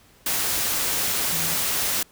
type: tone in noise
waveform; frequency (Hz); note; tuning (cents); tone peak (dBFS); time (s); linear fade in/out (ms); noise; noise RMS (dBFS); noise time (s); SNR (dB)
sine; 163.9; E3; -10; -33; 1.32-1.54; 5; white; -24; 0.26-2.03; -12
effects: pink hiss -55 dBFS RMS until 2.11 s